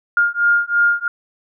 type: beating tone pair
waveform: sine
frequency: 1411 / 1414 Hz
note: F6 / F6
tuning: +17 / +21 cents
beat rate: 3 Hz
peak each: -16 / -16 dBFS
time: 0.17-1.08 s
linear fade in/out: 2 ms
effects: none